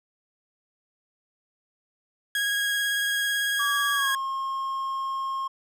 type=tone with vibrato; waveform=30% pulse; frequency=1645 Hz; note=G#6; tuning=17 cents flat; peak=-21 dBFS; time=2.35-4.15 s; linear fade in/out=2 ms; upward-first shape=triangle; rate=18 Hz; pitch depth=18 cents each way
type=tone with pitch glide; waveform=triangle; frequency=1145 to 1074.5 Hz; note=D6 to C6; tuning=-44 to +46 cents; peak=-25 dBFS; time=3.59-5.48 s; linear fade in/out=10 ms; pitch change=-110 cents; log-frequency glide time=3.94-4.1 s
effects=none